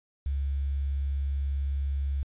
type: tone with quantisation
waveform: sine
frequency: 69.3 Hz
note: C#2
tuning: in tune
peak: -26 dBFS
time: 0.26-2.23 s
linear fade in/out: 0 ms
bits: 9
effects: resampled to 8000 Hz